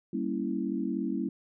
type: chord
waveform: sine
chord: G diminished seventh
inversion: none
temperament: equal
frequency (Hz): 196 / 233.1 / 277.2 / 329.6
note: G3 / Bb3 / Db4 / Fb4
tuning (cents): 0 / 0 / 0 / 0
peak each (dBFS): -34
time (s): 0.13-1.29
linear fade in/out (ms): 5
effects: none